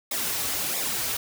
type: noise with flanger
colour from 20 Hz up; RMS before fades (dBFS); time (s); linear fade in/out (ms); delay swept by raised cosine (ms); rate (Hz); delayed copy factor
white; -28; 0.11-1.17; 5; 0.65 to 5.75; 1.5; -0.75
effects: none